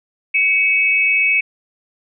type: tone pair together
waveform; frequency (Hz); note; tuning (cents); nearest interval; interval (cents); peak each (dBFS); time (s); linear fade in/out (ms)
sine; 2243 / 2584; C#7 / E7; +20 / -35; major second; 245; -15; 0.34-1.41; 10
effects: none